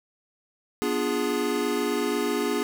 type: chord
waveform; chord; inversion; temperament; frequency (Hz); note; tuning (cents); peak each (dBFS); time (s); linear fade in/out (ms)
square; B diminished seventh; none; equal with one note detuned; 245.4 / 293.7 / 349.2 / 415.3; B3 / D4 / F4 / Ab4; -11 / 0 / 0 / 0; -31 / -31 / -32 / -28; 0.82-2.63; 0
effects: none